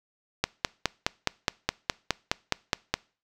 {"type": "click train", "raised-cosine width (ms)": 0.2, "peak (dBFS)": -5, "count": 13, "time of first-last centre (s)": [0.44, 2.94], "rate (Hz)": 4.8, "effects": ["noise-tail reverb RT60 0.4 s tail -24 dB re dry"]}